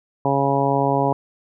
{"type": "harmonic tone", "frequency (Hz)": 138.59, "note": "C#3", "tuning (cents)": 0, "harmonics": [1, 2, 3, 4, 5, 6, 7], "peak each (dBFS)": [-24, -24, -24, -24, -24, -24, -24], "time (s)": [0.25, 1.13], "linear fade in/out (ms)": 2, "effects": []}